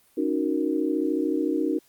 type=chord; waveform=sine; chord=D# minor seventh; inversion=third; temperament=equal; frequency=277.2 / 311.1 / 370 / 466.2 Hz; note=C#4 / D#4 / F#4 / A#4; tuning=0 / 0 / 0 / 0 cents; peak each=-28 / -25 / -29 / -31 dBFS; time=0.17-1.79 s; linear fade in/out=10 ms; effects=white hiss -61 dBFS RMS until 1.88 s + Opus 32 kbps